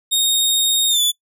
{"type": "tone with pitch glide", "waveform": "sawtooth", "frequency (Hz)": [3714, 3465], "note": ["A#7", "A7"], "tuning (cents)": [-7, -27], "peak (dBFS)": -11, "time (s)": [0.11, 1.12], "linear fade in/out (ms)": 20, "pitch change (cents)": -120, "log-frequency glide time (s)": [0.89, 1.01], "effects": ["noise-tail reverb RT60 0.1 s tail -23 dB re dry"]}